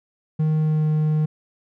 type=tone with pitch glide; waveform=triangle; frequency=155.56 to 153.95 Hz; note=D#3 to D#3; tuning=0 to -18 cents; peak=-15 dBFS; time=0.39-1.26 s; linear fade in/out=10 ms; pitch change=-18 cents; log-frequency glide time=0.59-0.87 s; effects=none